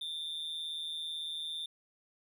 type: tone with amplitude modulation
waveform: triangle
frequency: 3579 Hz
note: A7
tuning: 29 cents sharp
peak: -32 dBFS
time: 0.01-1.66 s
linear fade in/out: 5 ms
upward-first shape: sine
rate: 158 Hz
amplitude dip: 70%
effects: none